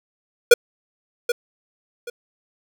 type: tone with echo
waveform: square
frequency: 480 Hz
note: B4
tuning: 49 cents flat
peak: -6 dBFS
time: 0.51-0.54 s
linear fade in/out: 5 ms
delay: 780 ms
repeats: 2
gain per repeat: -12 dB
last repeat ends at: 2.1 s
effects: none